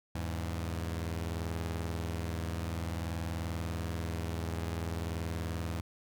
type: tone pair together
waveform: sawtooth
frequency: 82.41 / 102.93 Hz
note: E2 / G#2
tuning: 0 / -15 cents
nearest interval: major third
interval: 385 cents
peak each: -31 / -36 dBFS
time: 0.15-5.81 s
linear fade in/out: 5 ms
effects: none